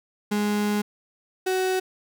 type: tone pair in turn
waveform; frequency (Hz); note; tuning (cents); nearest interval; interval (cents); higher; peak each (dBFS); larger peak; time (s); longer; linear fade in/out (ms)
35% pulse; 207.7 / 373.9; G#3 / F#4; 0 / +18; minor seventh; 1018; second; -20; neither; 0.31-0.82 / 1.46-1.8; first; 10
effects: none